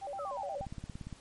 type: tone with vibrato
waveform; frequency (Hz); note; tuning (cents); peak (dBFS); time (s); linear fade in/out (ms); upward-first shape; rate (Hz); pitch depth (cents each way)
sine; 670; E5; +28; -37; 0.01-0.66; 20; square; 8.3; 280
type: linear sweep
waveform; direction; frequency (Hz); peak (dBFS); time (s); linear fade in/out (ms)
sine; down; 1362 to 485.8; -39; 0.18-0.59; 20
type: click train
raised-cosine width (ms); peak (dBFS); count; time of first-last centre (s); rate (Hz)
5; -29; 10; 0.61-1.127; 17.4
effects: pink hiss -58 dBFS RMS until 1.2 s + MP3 48 kbps